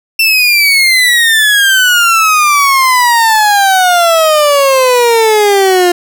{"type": "exponential sweep", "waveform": "30% pulse", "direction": "down", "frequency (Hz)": [2693, 349.2], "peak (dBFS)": -3, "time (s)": [0.19, 5.92], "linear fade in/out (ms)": 5, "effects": []}